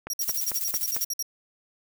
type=click train; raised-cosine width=0.5 ms; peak=-20 dBFS; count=5; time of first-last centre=0.07-0.965 s; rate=4.47 Hz
type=tone bursts; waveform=sawtooth; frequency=5660 Hz; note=F8; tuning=22 cents sharp; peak=-24 dBFS; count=13; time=0.1-1.226 s; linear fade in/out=2 ms; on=34 ms; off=57 ms
type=noise with tremolo; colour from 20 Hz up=violet; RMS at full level=-28 dBFS; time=0.21-1.05 s; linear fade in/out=5 ms; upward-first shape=square; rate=15 Hz; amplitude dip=60%
effects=none